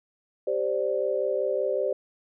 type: chord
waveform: sine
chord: G suspended fourth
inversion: none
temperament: just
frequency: 392 / 522.7 / 588 Hz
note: G4 / C5 / D5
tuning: 0 / -2 / +2 cents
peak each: -29 / -27 / -28 dBFS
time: 0.47-1.93 s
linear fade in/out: 5 ms
effects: none